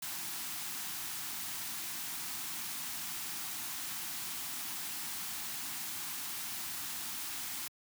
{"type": "band-stop noise", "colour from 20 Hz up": "white", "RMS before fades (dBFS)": -40, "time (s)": [0.02, 7.68], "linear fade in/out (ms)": 5, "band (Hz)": [360, 700], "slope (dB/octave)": 48, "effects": ["high-pass 100 Hz 12 dB/octave"]}